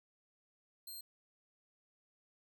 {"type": "tone", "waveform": "10% pulse", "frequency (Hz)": 4186, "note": "C8", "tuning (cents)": 0, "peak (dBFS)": -39, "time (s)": [0.87, 1.01], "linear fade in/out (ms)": 5, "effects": []}